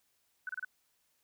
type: tone bursts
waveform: sine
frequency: 1500 Hz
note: F#6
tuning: 23 cents sharp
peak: -35 dBFS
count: 4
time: 0.47-0.648 s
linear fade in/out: 2 ms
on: 22 ms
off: 30 ms
effects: white hiss -75 dBFS RMS until 1.23 s